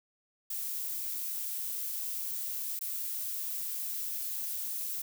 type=noise with dropouts; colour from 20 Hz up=violet; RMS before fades=-36 dBFS; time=0.5-5.02 s; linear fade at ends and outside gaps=5 ms; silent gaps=2.792-2.81 s; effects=none